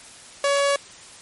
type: tone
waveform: sawtooth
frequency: 563 Hz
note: C#5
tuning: 27 cents sharp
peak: -14 dBFS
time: 0.44-0.76 s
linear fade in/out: 2 ms
effects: white hiss -44 dBFS RMS until 1.21 s + MP3 48 kbps